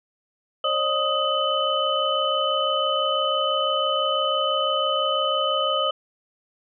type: tone cluster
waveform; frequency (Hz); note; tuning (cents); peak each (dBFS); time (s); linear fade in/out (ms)
sine; 542 / 608 / 1252 / 3021; C#5 / D#5 / D#6 / F#7; -39 / -40 / +10 / +35; -27 / -27 / -24 / -25; 0.64-5.91; 5
effects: none